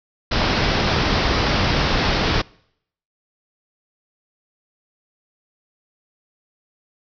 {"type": "low-pass noise", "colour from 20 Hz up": "pink", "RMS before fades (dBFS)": -19, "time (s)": [0.31, 2.42], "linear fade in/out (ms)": 10, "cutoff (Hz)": 5500, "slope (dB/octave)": 96, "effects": ["noise-tail reverb RT60 0.7 s tail -25 dB re dry"]}